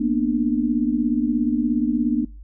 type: tone cluster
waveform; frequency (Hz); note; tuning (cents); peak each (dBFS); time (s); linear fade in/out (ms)
sine; 229.4 / 246.3 / 298; A#3 / B3 / D4; -28 / -5 / +25; -22; 0-2.25; 10
effects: noise-tail reverb RT60 0.3 s tail -24 dB re dry + added 50 Hz sine -37 dBFS peak until 2.43 s